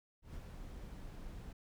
brown noise with ADSR envelope, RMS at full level -45 dBFS, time 0.22-1.53 s, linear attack 140 ms, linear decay 21 ms, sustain -3 dB, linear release 7 ms, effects none

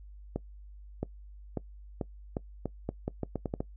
accelerating click train, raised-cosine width 2 ms, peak -18 dBFS, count 13, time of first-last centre 0.36-3.605 s, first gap 670 ms, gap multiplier 0.81, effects noise-tail reverb RT60 0.1 s tail -21 dB re dry + added 50 Hz sine -46 dBFS peak until 3.76 s

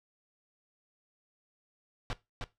pink noise with echo, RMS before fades -34 dBFS, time 2.1-2.13 s, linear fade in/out 0 ms, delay 310 ms, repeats 1, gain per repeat -3 dB, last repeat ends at 2.44 s, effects noise-tail reverb RT60 0.2 s tail -17 dB re dry + low-pass 4000 Hz 12 dB/octave

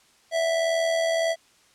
square tone with amplitude modulation, 659.3 Hz, E5, in tune, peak -20 dBFS, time 0.31-1.36 s, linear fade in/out 50 ms, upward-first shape sine, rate 81.6 Hz, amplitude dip 45%, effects white hiss -59 dBFS RMS until 1.74 s + low-pass 8000 Hz 12 dB/octave

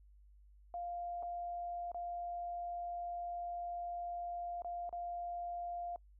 sine tone with dropouts, 698.5 Hz, F5, in tune, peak -39 dBFS, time 0.74-5.96 s, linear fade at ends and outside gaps 1 ms, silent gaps 1.226-1.231 / 1.917-1.945 / 4.62-4.646 / 4.893-4.927 s, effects noise-tail reverb RT60 0.1 s tail -25 dB re dry + added 50 Hz sine -59 dBFS peak until 6.19 s

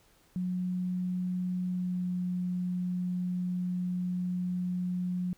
sine tone with pitch glide, 181.5 to 180.04 Hz, F#3 to F#3, -33 to -47 cents, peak -29 dBFS, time 0.36-5.33 s, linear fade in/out 0 ms, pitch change -14 cents, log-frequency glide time 1.66-2.08 s, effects pink hiss -64 dBFS RMS until 5.37 s

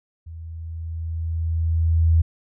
sine tone with level ramp, 81.9 Hz, E2, 11 cents flat, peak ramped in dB -34 to -12 dBFS, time 0.26-2.22 s, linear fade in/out 10 ms, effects none

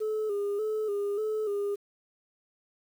sine tone with vibrato, 418.5 Hz, G#4, 13 cents sharp, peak -25 dBFS, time 0-1.76 s, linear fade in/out 20 ms, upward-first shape square, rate 1.7 Hz, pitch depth 54 cents each way, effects tanh soft clip ceiling -26 dBFS + 9-bit

